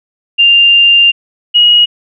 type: tone pair in turn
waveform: sine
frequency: 2794 / 2894 Hz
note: F7 / F#7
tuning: 0 / -39 cents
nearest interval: minor second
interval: 61 cents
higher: second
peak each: -3 dBFS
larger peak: neither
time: 0.38-1.12 / 1.54-1.86 s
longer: first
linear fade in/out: 20 ms
effects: none